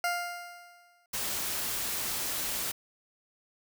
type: tone with exponential decay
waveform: 20% pulse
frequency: 701 Hz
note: F5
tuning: 6 cents sharp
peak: -21 dBFS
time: 0.04-1.06 s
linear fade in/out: 2 ms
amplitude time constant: 220 ms
type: noise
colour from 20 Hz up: white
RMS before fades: -33 dBFS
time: 1.13-2.72 s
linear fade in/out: 10 ms
effects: none